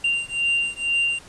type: beating tone pair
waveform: triangle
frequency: 2778 / 2780.1 Hz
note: F7 / F7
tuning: -10 / -9 cents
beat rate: 2.1 Hz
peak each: -22 dBFS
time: 0.04-1.19 s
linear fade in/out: 5 ms
effects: pink hiss -46 dBFS RMS until 1.28 s + resampled to 24000 Hz